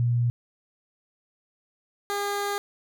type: tone pair in turn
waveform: sine / 15% pulse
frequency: 119.9 / 405.4 Hz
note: A#2 / G#4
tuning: +49 / -42 cents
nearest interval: octave + major sixth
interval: 2109 cents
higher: second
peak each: -20 dBFS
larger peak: neither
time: 0-0.3 / 2.1-2.58 s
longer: second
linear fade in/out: 0 ms
effects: none